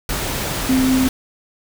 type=tone in noise; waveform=sine; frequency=260 Hz; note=C4; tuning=11 cents flat; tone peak=-13 dBFS; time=0.69-1.08 s; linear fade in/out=2 ms; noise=pink; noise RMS=-23 dBFS; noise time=0.09-1.09 s; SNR=+7 dB; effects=none